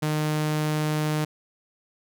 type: tone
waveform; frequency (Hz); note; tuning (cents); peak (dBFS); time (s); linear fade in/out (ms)
sawtooth; 152.9; D#3; -30; -19; 0.02-1.25; 10
effects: none